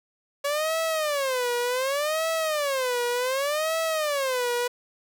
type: tone with vibrato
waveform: sawtooth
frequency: 560 Hz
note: C#5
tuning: 18 cents sharp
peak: -20 dBFS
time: 0.44-4.68 s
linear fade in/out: 10 ms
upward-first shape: sine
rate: 0.67 Hz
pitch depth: 260 cents each way
effects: none